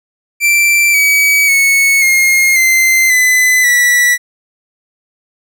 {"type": "tone with pitch steps", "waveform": "45% pulse", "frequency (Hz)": [2346, 2275, 2207, 2140, 2076, 2013, 1952.3], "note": ["D7", "C#7", "C#7", "C7", "C7", "B6", "B6"], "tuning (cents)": [-2, 44, -8, 38, -14, 33, -20], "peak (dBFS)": -7, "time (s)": [0.4, 4.18], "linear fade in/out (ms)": 50, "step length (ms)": 540, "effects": []}